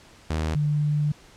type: tone pair in turn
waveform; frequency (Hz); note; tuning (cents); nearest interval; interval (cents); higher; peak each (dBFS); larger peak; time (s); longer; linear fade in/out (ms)
sawtooth / sine; 78.7 / 148.57; D#2 / D3; +20 / +20; major seventh; 1100; second; -20; neither; 0.3-0.55 / 0.55-1.12; second; 5
effects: pink hiss -51 dBFS RMS until 1.36 s + low-pass 8000 Hz 12 dB/octave